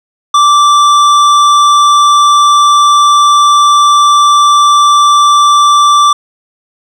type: tone with hard clipping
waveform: triangle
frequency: 1170 Hz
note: D6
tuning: 7 cents flat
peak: -5 dBFS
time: 0.34-6.13 s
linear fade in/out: 5 ms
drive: 15 dB
effects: none